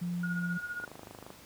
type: tone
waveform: sine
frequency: 175.1 Hz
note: F3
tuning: 5 cents sharp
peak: -31 dBFS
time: 0.01-0.58 s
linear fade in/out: 10 ms
type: tone with tremolo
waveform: sine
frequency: 1439 Hz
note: F#6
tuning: 49 cents flat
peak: -33 dBFS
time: 0.23-0.85 s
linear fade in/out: 5 ms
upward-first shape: sine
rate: 15 Hz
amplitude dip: 65%
type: click train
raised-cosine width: 1 ms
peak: -31 dBFS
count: 14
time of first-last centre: 0.8-1.304 s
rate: 25.8 Hz
effects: pink hiss -53 dBFS RMS until 1.45 s + high-pass 80 Hz 12 dB/octave